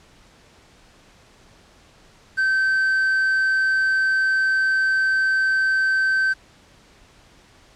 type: tone with quantisation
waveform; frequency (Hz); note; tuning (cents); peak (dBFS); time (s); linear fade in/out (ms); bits
triangle; 1547; G6; -23; -15; 2.37-6.34; 20; 7
effects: pink hiss -52 dBFS RMS until 7.75 s + low-pass 7000 Hz 12 dB/octave